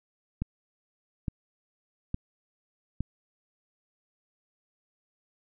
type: click train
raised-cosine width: 5 ms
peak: -17 dBFS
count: 4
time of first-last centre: 0.42-3.006 s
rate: 1.16 Hz
effects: none